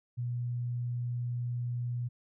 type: tone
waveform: sine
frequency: 121.4 Hz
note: B2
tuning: 29 cents flat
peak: -31 dBFS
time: 0.17-2.09 s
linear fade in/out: 20 ms
effects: none